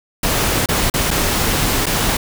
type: noise with dropouts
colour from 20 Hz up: pink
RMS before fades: -17 dBFS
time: 0.23-2.17 s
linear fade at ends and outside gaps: 5 ms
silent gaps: 0.66-0.687 / 0.9-0.939 / 1.107-1.111 / 1.858-1.865 s
effects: none